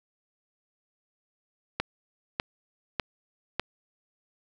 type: click train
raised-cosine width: 0.3 ms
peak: -10 dBFS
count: 4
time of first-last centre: 1.8-3.596 s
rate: 1.67 Hz
effects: none